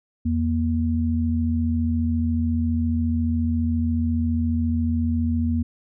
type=tone pair together; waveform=sine; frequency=83.8 / 237 Hz; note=E2 / A#3; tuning=+29 / +29 cents; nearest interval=octave + tritone; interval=1800 cents; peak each=-22 dBFS; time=0.25-5.63 s; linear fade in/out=10 ms; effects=none